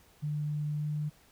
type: tone with pitch glide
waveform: sine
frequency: 149.2 to 150.24 Hz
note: D3 to D3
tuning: +28 to +40 cents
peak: -30 dBFS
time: 0.22-1.1 s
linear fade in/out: 20 ms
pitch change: +12 cents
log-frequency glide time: 0.77-0.85 s
effects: pink hiss -62 dBFS RMS until 1.31 s